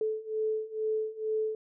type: beating tone pair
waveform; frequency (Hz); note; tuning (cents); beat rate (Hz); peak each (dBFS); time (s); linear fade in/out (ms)
sine; 434.1 / 436.3; A4 / A4; -23 / -15; 2.2; -33 / -31; 0.01-1.55; 2
effects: none